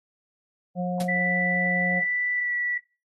harmonic tone, 179.4 Hz, F3, 47 cents sharp, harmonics 1 / 3 / 4, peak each -25 / -31 / -33 dBFS, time 0.75-2.03 s, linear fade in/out 50 ms
white noise with exponential decay, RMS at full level -29 dBFS, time 1-1.09 s, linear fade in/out 5 ms, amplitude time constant 19 ms
sine tone with pitch glide, 1975.5 to 1950.6 Hz, B6 to B6, 0 to -22 cents, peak -24 dBFS, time 1.08-2.78 s, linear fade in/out 10 ms, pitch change -22 cents, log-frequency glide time 2.34-2.53 s
effects noise-tail reverb RT60 0.3 s tail -19 dB re dry + AAC 32 kbps

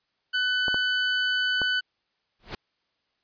25% pulse tone, 1500 Hz, F#6, 23 cents sharp, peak -19 dBFS, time 0.33-1.81 s, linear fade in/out 20 ms
clicks, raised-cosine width 1 ms, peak -17 dBFS, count 3, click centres 0.682 / 0.744 / 1.617 s
pink noise with exponential growth, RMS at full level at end -29 dBFS, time 2.39-2.55 s, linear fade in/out 5 ms, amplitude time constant 33 ms
effects white hiss -74 dBFS RMS until 3.23 s + resampled to 11025 Hz

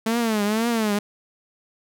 sawtooth tone with vibrato, 220 Hz, A3, in tune, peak -16 dBFS, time 0.06-0.99 s, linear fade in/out 5 ms, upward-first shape triangle, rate 2 Hz, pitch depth 150 cents each way, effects none

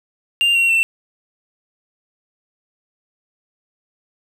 triangle tone with pitch steps, 2792 / 2741 / 2691 Hz, F7 / F7 / E7, -1 / -33 / +35 cents, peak -11 dBFS, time 0.41-0.83 s, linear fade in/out 0 ms, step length 140 ms, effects none

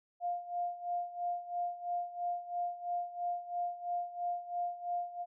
sine tone with tremolo, 703 Hz, F5, 11 cents sharp, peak -31 dBFS, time 0.2-5.26 s, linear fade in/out 50 ms, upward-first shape sine, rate 3 Hz, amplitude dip 80%, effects none

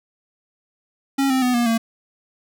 square tone with pitch steps, 273.5 / 261.3 / 249.6 / 238.5 / 227.9 Hz, C#4 / C4 / B3 / A#3 / A#3, -23 / -2 / +19 / +40 / -39 cents, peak -17 dBFS, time 1.18-1.78 s, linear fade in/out 10 ms, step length 120 ms, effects none

